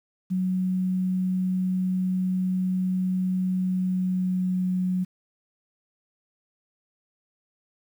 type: tone with pitch glide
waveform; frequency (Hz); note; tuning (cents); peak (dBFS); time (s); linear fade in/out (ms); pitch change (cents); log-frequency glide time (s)
sine; 185 to 183.51; F#3 to F#3; 0 to -14; -22; 0.3-5.05; 20; -14; 3.42-4.68
effects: 9-bit